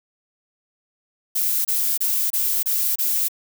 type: noise bursts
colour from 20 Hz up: violet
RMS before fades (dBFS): -21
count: 6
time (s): 1.35-3.285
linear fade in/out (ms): 10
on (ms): 300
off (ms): 27
effects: none